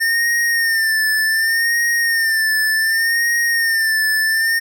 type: tone with vibrato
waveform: square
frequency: 1810 Hz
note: A6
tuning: 48 cents sharp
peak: -15 dBFS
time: 0-4.6 s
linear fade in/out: 20 ms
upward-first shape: sine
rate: 0.67 Hz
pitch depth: 59 cents each way
effects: none